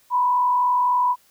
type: tone with frequency modulation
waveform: sine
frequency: 987.8 Hz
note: B5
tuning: in tune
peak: -16 dBFS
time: 0.1-1.16 s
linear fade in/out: 50 ms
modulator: 43.7 Hz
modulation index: 0.49
effects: white hiss -58 dBFS RMS until 1.3 s